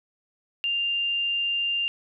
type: tone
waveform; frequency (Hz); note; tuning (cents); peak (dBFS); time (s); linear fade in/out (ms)
sine; 2794; F7; 0; -23; 0.64-1.88; 0
effects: none